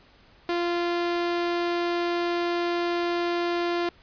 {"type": "tone", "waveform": "sawtooth", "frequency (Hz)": 346.4, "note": "F4", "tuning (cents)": -14, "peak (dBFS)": -20, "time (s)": [0.49, 3.89], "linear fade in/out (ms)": 2, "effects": ["pink hiss -56 dBFS RMS until 4.02 s", "resampled to 11025 Hz"]}